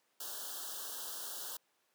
white band-stop noise, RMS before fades -43 dBFS, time 0.2-1.57 s, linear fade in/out 5 ms, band 1700 to 2900 Hz, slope 96 dB/octave, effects pink hiss -75 dBFS RMS until 1.94 s + high-pass 400 Hz 12 dB/octave

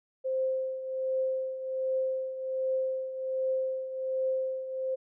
sine tone with tremolo, 523.3 Hz, C5, in tune, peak -25 dBFS, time 0.24-4.96 s, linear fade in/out 20 ms, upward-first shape triangle, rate 1.3 Hz, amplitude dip 70%, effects none

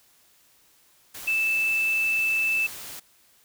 sine tone in noise, 2637 Hz, E7, in tune, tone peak -21 dBFS, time 1.27-2.67 s, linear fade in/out 10 ms, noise white, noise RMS -39 dBFS, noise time 1.14-3 s, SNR +15 dB, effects white hiss -60 dBFS RMS until 3.44 s

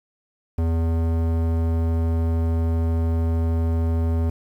square tone with low-pass filter, 82.41 Hz, E2, in tune, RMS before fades -21 dBFS, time 0.58-4.3 s, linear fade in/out 5 ms, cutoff 780 Hz, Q 0.53, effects 8-bit

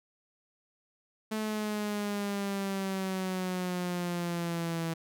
sawtooth exponential sweep, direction down, 217.8 to 163.9 Hz, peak -27 dBFS, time 1.31-4.94 s, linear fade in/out 10 ms, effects none

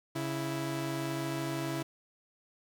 sawtooth tone pair together, 138.58 / 329.6 Hz, C#3 / E4, 0 / 0 cents, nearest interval octave + minor third, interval 1500 cents, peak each -32 / -31 dBFS, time 0.15-1.83 s, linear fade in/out 10 ms, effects none

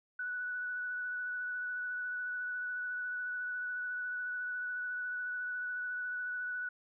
sine tone with vibrato, 1480 Hz, F#6, in tune, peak -35 dBFS, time 0.19-6.69 s, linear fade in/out 5 ms, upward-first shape triangle, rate 14 Hz, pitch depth 18 cents each way, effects none

